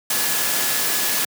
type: tone in noise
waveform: sine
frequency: 1703 Hz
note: G#6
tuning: 43 cents sharp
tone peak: -32 dBFS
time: 0.1-1.25 s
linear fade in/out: 5 ms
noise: white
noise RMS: -21 dBFS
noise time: 0.1-1.25 s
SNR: -14 dB
effects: high-pass 150 Hz 12 dB/octave